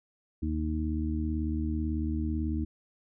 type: harmonic tone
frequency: 78.1 Hz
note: D#2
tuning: 7 cents sharp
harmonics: 1 / 2 / 3 / 4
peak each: -30 / -42 / -34 / -34 dBFS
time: 0.42-2.65 s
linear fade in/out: 10 ms
effects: none